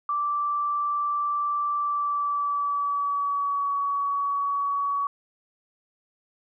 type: tone with pitch glide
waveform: sine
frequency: 1169 to 1129.2 Hz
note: D6 to C#6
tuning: -8 to +32 cents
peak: -23 dBFS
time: 0.09-5.07 s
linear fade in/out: 2 ms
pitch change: -60 cents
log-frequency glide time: 1.76-3.72 s
effects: none